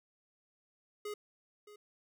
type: tone with echo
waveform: square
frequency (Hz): 417.1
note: G#4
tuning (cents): +7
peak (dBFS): -39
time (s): 1.05-1.14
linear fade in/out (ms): 5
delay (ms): 620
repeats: 1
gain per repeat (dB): -14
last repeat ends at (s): 1.76
effects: none